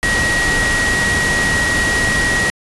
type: tone in noise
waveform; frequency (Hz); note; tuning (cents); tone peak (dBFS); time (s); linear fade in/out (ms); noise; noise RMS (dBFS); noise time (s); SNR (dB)
sine; 1903; A#6; +35; -15; 0.03-2.5; 0; pink; -19; 0.03-2.5; +1
effects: resampled to 24000 Hz